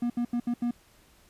triangle tone bursts at uneven times, 239.7 Hz, A#3, 48 cents sharp, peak -23 dBFS, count 5, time 0.02-0.1 / 0.17-0.25 / 0.33-0.4 / 0.47-0.54 / 0.62-0.71 s, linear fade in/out 5 ms, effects pink hiss -60 dBFS RMS until 1.29 s + resampled to 32000 Hz

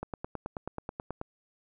click train, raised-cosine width 1 ms, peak -21 dBFS, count 12, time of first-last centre 0.03-1.214 s, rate 9.29 Hz, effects none

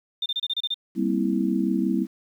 sine tone bursts, 3610 Hz, A7, 44 cents sharp, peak -23 dBFS, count 8, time 0.22-0.743 s, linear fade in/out 5 ms, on 40 ms, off 29 ms
sine chord, C dominant seventh, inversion second, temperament just, 196.22 / 235.5 / 261.6 / 327 Hz, G3 / Bb3 / C4 / E4, +2 / +18 / 0 / -14 cents, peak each -25 / -27 / -27 / -26 dBFS, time 0.95-2.07 s, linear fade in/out 50 ms
effects 9-bit

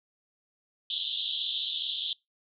white band-pass noise, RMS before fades -33 dBFS, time 0.9-2.13 s, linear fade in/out 2 ms, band 3100 to 3800 Hz, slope 96 dB/octave, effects noise-tail reverb RT60 0.2 s tail -24 dB re dry

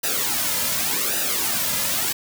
white noise with flanger, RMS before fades -23 dBFS, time 0.03-2.13 s, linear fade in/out 10 ms, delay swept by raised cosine 0.91 to 2.71 ms, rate 0.87 Hz, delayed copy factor -0.75, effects none

